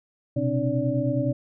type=tone cluster; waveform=sine; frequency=122.2 / 131.9 / 266.5 / 298.4 / 576 Hz; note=B2 / C3 / C4 / D4 / D5; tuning=-18 / +14 / +32 / +28 / -34 cents; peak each=-28 dBFS; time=0.36-1.33 s; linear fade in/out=10 ms; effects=none